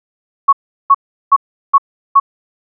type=tone bursts; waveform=sine; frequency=1108.7 Hz; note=C#6; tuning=in tune; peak=-3 dBFS; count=5; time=0.48-2.2 s; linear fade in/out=10 ms; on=48 ms; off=370 ms; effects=none